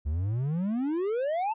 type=exponential sweep; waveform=triangle; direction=up; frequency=69.3 to 916 Hz; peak=-24 dBFS; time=0.05-1.54 s; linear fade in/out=20 ms; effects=resampled to 8000 Hz